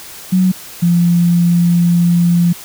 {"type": "tone pair in turn", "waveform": "sine", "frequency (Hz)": [185, 172.74], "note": ["F#3", "F3"], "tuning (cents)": [0, -19], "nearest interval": "minor second", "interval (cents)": 119, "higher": "first", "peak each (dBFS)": -8, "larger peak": "neither", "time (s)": [[0.32, 0.52], [0.82, 2.53]], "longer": "second", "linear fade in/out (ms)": 10, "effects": ["white hiss -33 dBFS RMS until 2.64 s"]}